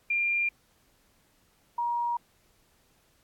sine tone pair in turn, 2393 / 949.7 Hz, D7 / A#5, +32 / +32 cents, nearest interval octave + major third, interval 1600 cents, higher first, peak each -24 / -26 dBFS, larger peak first, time 0.1-0.49 / 1.78-2.17 s, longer neither, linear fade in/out 5 ms, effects pink hiss -66 dBFS RMS until 3.23 s + AAC 64 kbps

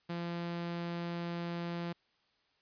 sawtooth tone, 171.5 Hz, F3, 31 cents flat, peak -32 dBFS, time 0.09-1.93 s, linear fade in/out 10 ms, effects white hiss -73 dBFS RMS until 2.61 s + resampled to 11025 Hz

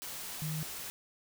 sine tone in noise, 155.56 Hz, D#3, in tune, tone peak -34 dBFS, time 0.42-0.63 s, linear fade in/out 0 ms, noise white, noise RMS -42 dBFS, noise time 0.02-0.9 s, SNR +5 dB, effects none

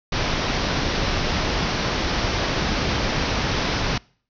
pink low-pass noise, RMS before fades -23 dBFS, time 0.12-3.98 s, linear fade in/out 5 ms, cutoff 5900 Hz, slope 96 dB/octave, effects noise-tail reverb RT60 0.5 s tail -26 dB re dry

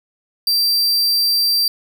45% pulse tone, 4700 Hz, D8, 1 cent sharp, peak -13 dBFS, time 0.47-1.68 s, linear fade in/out 2 ms, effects none

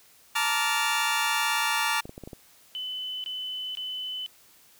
20% pulse chord, Bb major seventh, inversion third, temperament just, 874.1 / 932.3 / 1165.4 / 1398.5 Hz, A5 / Bb5 / D6 / F6, -12 / 0 / -14 / +2 cents, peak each -25 dBFS, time 0.35-2.01 s, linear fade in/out 10 ms
clicks, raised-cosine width 2 ms, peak -26 dBFS, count 6, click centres 2.055 / 2.094 / 2.179 / 2.237 / 2.275 / 2.332 s
sine tone bursts, 3018 Hz, F#7, 34 cents sharp, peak -31 dBFS, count 3, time 2.75-4.262 s, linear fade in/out 0 ms, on 490 ms, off 21 ms
effects white hiss -57 dBFS RMS until 4.79 s

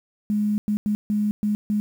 sine tone bursts at uneven times, 209.3 Hz, G#3, 14 cents sharp, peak -19 dBFS, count 6, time 0.3-0.58 / 0.68-0.77 / 0.86-0.95 / 1.1-1.31 / 1.43-1.55 / 1.7-1.8 s, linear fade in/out 0 ms, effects 8-bit

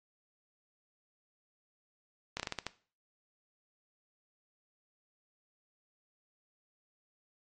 slowing click train, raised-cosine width 0.2 ms, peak -17 dBFS, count 7, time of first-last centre 2.37-2.666 s, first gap 27 ms, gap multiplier 1.24, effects noise-tail reverb RT60 0.4 s tail -17 dB re dry + MP3 48 kbps

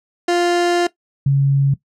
30% pulse / sine tone pair in turn, 349.2 / 138.58 Hz, F4 / C#3, 0 / 0 cents, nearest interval octave + major third, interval 1600 cents, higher first, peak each -11 dBFS, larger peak neither, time 0.28-0.87 / 1.26-1.74 s, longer first, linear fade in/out 5 ms, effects noise-tail reverb RT60 0.1 s tail -17 dB re dry + low-pass 7000 Hz 12 dB/octave

